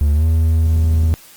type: tone with pitch glide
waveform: triangle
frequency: 73.42 to 80.53 Hz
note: D2 to E2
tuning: 0 to -40 cents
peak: -9 dBFS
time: 0.01-1.14 s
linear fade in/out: 0 ms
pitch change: +160 cents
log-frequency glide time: 0.13-0.25 s
effects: white hiss -43 dBFS RMS until 1.36 s + Opus 24 kbps